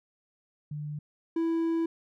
sine / triangle tone pair in turn, 148.9 / 329.9 Hz, D3 / E4, +24 / +1 cents, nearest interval octave + major second, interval 1377 cents, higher second, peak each -33 / -23 dBFS, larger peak second, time 0.71-0.99 / 1.36-1.86 s, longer second, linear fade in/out 5 ms, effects none

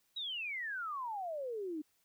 sine exponential sweep, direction down, 3921 to 293.7 Hz, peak -37 dBFS, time 0.16-1.82 s, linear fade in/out 10 ms, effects white hiss -75 dBFS RMS until 2.04 s

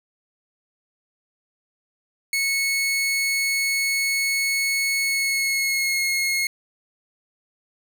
sawtooth tone with pitch glide, 2200 to 2162 Hz, C#7 to C#7, -14 to -44 cents, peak -17 dBFS, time 2.33-6.47 s, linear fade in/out 2 ms, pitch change -30 cents, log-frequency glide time 5.01-6.01 s, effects none

